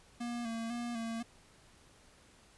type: tone with vibrato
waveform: square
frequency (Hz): 233.1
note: A#3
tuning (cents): 0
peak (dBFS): -37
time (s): 0.2-1.23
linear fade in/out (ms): 10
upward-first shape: square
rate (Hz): 2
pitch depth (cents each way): 39
effects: pink hiss -62 dBFS RMS until 2.57 s + resampled to 24000 Hz